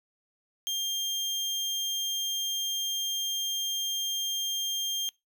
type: tone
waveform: 30% pulse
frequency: 3200 Hz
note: G7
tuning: 35 cents sharp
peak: -25 dBFS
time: 0.67-5.09 s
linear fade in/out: 0 ms
effects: noise-tail reverb RT60 0.2 s tail -23 dB re dry

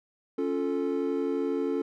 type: chord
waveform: triangle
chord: Db augmented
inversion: none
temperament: equal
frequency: 277.2 / 349.2 / 440 Hz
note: Db4 / F4 / A4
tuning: 0 / 0 / 0 cents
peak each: -28 / -30 / -28 dBFS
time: 0.38-1.82 s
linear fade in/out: 5 ms
effects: none

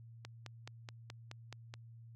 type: click train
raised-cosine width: 0.2 ms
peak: -29 dBFS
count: 8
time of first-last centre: 0.25-1.739 s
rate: 4.7 Hz
effects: added 115 Hz sine -52 dBFS peak until 2.15 s

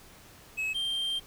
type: tone pair in turn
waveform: triangle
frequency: 2572 / 3168 Hz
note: E7 / G7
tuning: -43 / +18 cents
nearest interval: major third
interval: 361 cents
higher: second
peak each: -27 dBFS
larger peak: neither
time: 0.57-0.74 / 0.74-1.2 s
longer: second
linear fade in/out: 20 ms
effects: pink hiss -53 dBFS RMS until 1.26 s

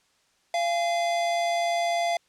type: tone pair together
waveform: square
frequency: 687.2 / 830.6 Hz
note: F5 / G#5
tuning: -28 / 0 cents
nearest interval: minor third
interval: 328 cents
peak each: -24 / -36 dBFS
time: 0.54-2.17 s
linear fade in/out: 2 ms
effects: white hiss -66 dBFS RMS until 2.28 s + low-pass 7000 Hz 12 dB/octave

